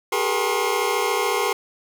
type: tone cluster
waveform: 25% pulse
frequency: 390.4 / 424.6 / 477.7 / 1068 Hz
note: G4 / G#4 / A#4 / C6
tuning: -7 / +38 / +42 / +35 cents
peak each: -22 dBFS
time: 0.12-1.53 s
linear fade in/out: 5 ms
effects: none